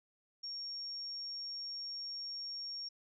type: tone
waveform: sine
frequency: 5540 Hz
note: F8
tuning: 15 cents flat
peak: -40 dBFS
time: 0.43-2.89 s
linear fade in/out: 10 ms
effects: none